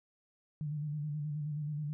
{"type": "tone with vibrato", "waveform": "sine", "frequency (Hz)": 149.3, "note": "D3", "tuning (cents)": 29, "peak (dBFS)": -34, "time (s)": [0.61, 1.93], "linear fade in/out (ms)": 0, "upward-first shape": "square", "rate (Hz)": 9.4, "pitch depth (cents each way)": 41, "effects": []}